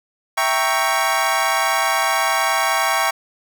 25% pulse chord, E diminished seventh, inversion none, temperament equal, 659.3 / 784 / 932.3 / 1108.7 Hz, E5 / G5 / Bb5 / Db6, 0 / 0 / 0 / 0 cents, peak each -20 / -18 / -20 / -17 dBFS, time 0.37-3.11 s, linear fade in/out 10 ms, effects none

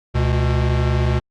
square tone pair together, 70.7 / 122.37 Hz, C#2 / B2, +35 / -16 cents, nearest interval major sixth, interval 949 cents, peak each -19 dBFS, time 0.14-1.2 s, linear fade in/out 20 ms, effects low-pass 4000 Hz 12 dB/octave + Opus 48 kbps

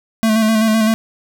square tone with vibrato, 220 Hz, A3, in tune, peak -12 dBFS, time 0.23-0.94 s, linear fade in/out 0 ms, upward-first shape square, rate 7.8 Hz, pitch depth 28 cents each way, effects none

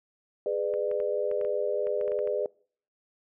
sine chord, G# diminished, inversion none, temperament just, 415.3 / 498.4 / 598 Hz, G#4 / B4 / D5, 0 / +16 / +31 cents, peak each -30 dBFS, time 0.46-2.46 s, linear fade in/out 2 ms
clicks, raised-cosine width 0.5 ms, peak -31 dBFS, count 12, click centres 0.739 / 0.914 / 1.002 / 1.314 / 1.413 / 1.449 / 1.87 / 2.012 / 2.079 / 2.119 / 2.19 / 2.274 s
effects noise-tail reverb RT60 0.5 s tail -24 dB re dry

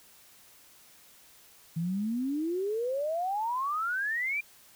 sine exponential sweep, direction up, 159.5 to 2413 Hz, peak -28 dBFS, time 1.76-4.41 s, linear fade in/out 10 ms, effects white hiss -57 dBFS RMS until 4.75 s

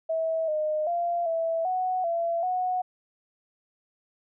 sine tone with pitch steps, 648 / 614 / 691 / 658 / 740 / 676 / 734 Hz, E5 / D#5 / F5 / E5 / F#5 / E5 / F#5, -30 / -23 / -19 / -3 / 0 / +43 / -14 cents, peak -24 dBFS, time 0.09-2.82 s, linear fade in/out 10 ms, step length 390 ms, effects none

